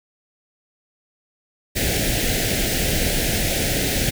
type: band-stop noise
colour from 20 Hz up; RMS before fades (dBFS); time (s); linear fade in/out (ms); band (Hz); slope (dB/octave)
pink; -21; 1.75-4.11; 20; 740 to 1600; 48
effects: none